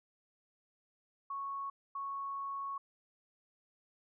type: tone bursts at uneven times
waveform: sine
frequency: 1106 Hz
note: C#6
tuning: 4 cents flat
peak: -37 dBFS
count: 2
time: 1.3-1.7 / 1.95-2.78 s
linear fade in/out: 5 ms
effects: none